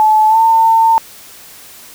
sine tone with pitch glide, 864 to 901.2 Hz, A5 to A5, -32 to +41 cents, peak -6 dBFS, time 0-0.98 s, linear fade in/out 0 ms, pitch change +73 cents, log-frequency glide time 0.28-0.38 s, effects white hiss -37 dBFS RMS until 1.94 s

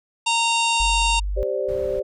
harmonic tone, 924 Hz, A#5, 16 cents flat, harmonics 1 / 3 / 4 / 5 / 6 / 7 / 8 / 9 / 10, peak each -21 / -22 / -26 / -31 / -35 / -37 / -30 / -37 / -35 dBFS, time 0.26-1.2 s, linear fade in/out 10 ms
sine tone, 49 Hz, G1, in tune, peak -22 dBFS, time 0.8-1.43 s, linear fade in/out 0 ms
sine chord, G suspended fourth, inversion none, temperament equal, 392 / 523.3 / 587.3 Hz, G4 / C5 / D5, 0 / 0 / 0 cents, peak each -26 / -25 / -26 dBFS, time 1.36-2.03 s, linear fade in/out 20 ms
brown noise, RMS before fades -36 dBFS, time 1.68-2 s, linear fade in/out 10 ms
effects none

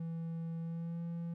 triangle tone with pitch glide, 165.2 to 168.96 Hz, E3 to E3, +4 to +43 cents, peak -35 dBFS, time 0-1.34 s, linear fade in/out 5 ms, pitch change +39 cents, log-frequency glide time 0.6-1.01 s, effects none

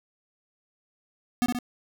square tone with echo, 245 Hz, B3, 14 cents flat, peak -21 dBFS, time 1.42-1.46 s, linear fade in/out 0 ms, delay 64 ms, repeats 2, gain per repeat -4 dB, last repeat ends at 1.588 s, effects none

